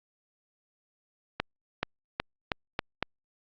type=accelerating click train; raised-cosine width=0.3 ms; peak=-10 dBFS; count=6; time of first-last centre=1.4-3.027 s; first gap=430 ms; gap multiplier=0.86; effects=low-pass 4000 Hz 12 dB/octave + Opus 48 kbps